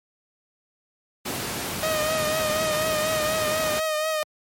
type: noise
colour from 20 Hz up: pink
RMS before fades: -29 dBFS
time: 1.25-3.8 s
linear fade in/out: 10 ms
type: tone with vibrato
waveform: sawtooth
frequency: 622.3 Hz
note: D#5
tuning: in tune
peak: -19 dBFS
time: 1.83-4.23 s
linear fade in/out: 0 ms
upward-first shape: triangle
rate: 4.1 Hz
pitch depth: 44 cents each way
effects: high-pass 100 Hz 12 dB/octave + MP3 64 kbps